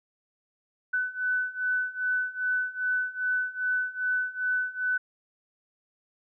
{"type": "beating tone pair", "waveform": "sine", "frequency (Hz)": [1500, 1502.5], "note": ["F#6", "F#6"], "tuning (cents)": [23, 26], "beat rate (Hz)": 2.5, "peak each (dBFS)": [-30, -28], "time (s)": [0.93, 4.98], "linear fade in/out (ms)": 10, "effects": []}